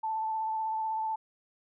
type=tone with vibrato; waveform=sine; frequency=880 Hz; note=A5; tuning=in tune; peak=-29 dBFS; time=0.03-1.16 s; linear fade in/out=10 ms; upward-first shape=sine; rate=16 Hz; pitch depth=17 cents each way; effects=none